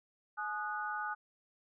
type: tone cluster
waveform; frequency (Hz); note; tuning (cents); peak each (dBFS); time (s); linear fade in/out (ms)
sine; 849 / 1234 / 1473; G#5 / D#6 / F#6; +38 / -15 / -8; -40 / -40 / -39; 0.37-1.15; 20
effects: none